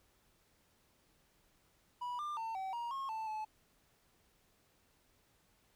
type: tone with pitch steps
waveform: triangle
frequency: 978 / 1194 / 901 / 765 / 945 / 1083 / 883 / 864 Hz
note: B5 / D6 / A5 / G5 / A#5 / C#6 / A5 / A5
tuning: -17 / +28 / +41 / -42 / +23 / -41 / +6 / -32 cents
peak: -36 dBFS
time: 2.01-3.45 s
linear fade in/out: 10 ms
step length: 180 ms
effects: pink hiss -72 dBFS RMS until 5.75 s